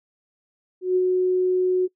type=tone with ADSR envelope; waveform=sine; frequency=367.3 Hz; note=F#4; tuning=13 cents flat; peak=-15 dBFS; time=0.81-1.88 s; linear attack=150 ms; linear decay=45 ms; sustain=-2 dB; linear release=31 ms; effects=noise-tail reverb RT60 0.1 s tail -22 dB re dry